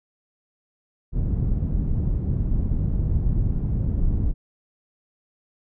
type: low-pass noise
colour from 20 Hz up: pink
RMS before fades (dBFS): -22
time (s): 1.12-4.34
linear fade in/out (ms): 50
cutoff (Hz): 150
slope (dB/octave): 12
effects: none